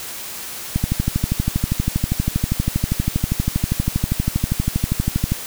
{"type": "click train", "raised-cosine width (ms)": 5, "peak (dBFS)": -5, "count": 58, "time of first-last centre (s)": [0.76, 5.32], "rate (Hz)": 12.5, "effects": ["white hiss -31 dBFS RMS until 5.46 s"]}